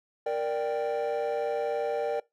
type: chord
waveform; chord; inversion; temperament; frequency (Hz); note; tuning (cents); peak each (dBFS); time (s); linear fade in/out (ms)
triangle; G minor; first; equal with one note detuned; 466.2 / 589.4 / 784; Bb4 / D5 / G5; 0 / +6 / 0; -27 / -28 / -31; 0.26-2.2; 5
effects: noise-tail reverb RT60 0.2 s tail -23 dB re dry + tanh soft clip ceiling -20 dBFS